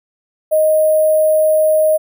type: tone with sample-and-hold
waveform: sine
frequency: 622.3 Hz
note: D#5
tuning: in tune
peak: -9 dBFS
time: 0.51-1.98 s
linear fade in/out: 20 ms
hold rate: 11025 Hz
effects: none